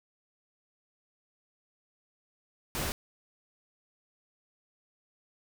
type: noise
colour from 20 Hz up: pink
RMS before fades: -33 dBFS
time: 2.75-2.92 s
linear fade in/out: 0 ms
effects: none